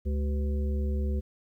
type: harmonic tone with a mistuned harmonic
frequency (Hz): 71.4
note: D2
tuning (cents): -48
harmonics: 1 / 3 / 5 / 7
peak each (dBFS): -26 / -36 / -40 / -43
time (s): 0.05-1.21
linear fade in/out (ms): 20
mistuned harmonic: 5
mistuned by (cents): +110
effects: 11-bit